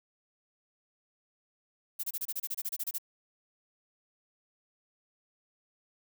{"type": "noise bursts", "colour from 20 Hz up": "violet", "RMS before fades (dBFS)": -34, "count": 14, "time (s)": [1.99, 2.984], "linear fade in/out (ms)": 10, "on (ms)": 45, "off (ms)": 28, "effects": []}